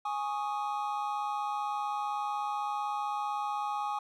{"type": "chord", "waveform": "triangle", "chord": "Ab suspended fourth", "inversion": "none", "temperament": "equal", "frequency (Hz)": [830.6, 1108.7, 1244.5], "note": ["Ab5", "Db6", "Eb6"], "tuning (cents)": [0, 0, 0], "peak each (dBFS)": [-31, -36, -36], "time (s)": [0.05, 3.99], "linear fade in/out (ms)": 5, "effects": []}